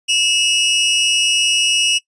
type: tone pair together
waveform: sawtooth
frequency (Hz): 2637 / 2894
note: E7 / F#7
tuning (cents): 0 / -39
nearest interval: major second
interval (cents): 161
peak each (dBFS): -15 / -11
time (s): 0.08-1.99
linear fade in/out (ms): 20
effects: noise-tail reverb RT60 0.1 s tail -21 dB re dry + resampled to 22050 Hz